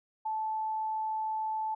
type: tone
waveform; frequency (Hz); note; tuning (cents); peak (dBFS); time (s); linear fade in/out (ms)
sine; 873; A5; -14; -30; 0.25-1.75; 10
effects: none